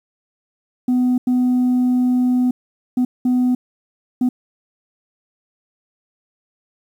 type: tone bursts at uneven times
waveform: sine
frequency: 250 Hz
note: B3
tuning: 21 cents sharp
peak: -11 dBFS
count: 5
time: 0.88-1.18 / 1.27-2.51 / 2.97-3.05 / 3.25-3.55 / 4.21-4.29 s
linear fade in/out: 5 ms
effects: tanh soft clip ceiling -12 dBFS + 8-bit